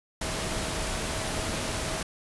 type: tone in noise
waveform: sine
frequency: 640 Hz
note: D#5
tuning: 49 cents sharp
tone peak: -40 dBFS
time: 0.21-2.03 s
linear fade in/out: 5 ms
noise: pink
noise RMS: -31 dBFS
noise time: 0.21-2.03 s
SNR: -12 dB
effects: resampled to 24000 Hz